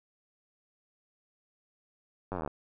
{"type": "slowing click train", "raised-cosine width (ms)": 1, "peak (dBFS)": -21, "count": 14, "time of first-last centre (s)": [2.32, 2.476], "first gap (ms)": 10, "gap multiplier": 1.03, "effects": []}